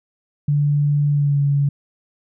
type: tone with pitch glide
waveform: sine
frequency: 145.6 to 141.86 Hz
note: D3 to C#3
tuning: -15 to +40 cents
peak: -14 dBFS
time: 0.48-1.69 s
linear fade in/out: 5 ms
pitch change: -45 cents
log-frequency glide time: 1.1-1.39 s
effects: none